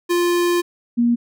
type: tone pair in turn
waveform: square / sine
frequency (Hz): 349.2 / 237.4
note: F4 / A#3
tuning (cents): 0 / +32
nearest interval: perfect fifth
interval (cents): 668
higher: first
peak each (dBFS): -16 / -13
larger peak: second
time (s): 0.09-0.62 / 0.97-1.16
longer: first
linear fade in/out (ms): 20
effects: none